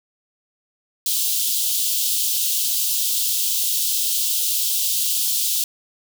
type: high-pass noise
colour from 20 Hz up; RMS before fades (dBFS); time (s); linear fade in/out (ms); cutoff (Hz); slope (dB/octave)
white; -21; 1.06-5.64; 2; 3000; 48
effects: none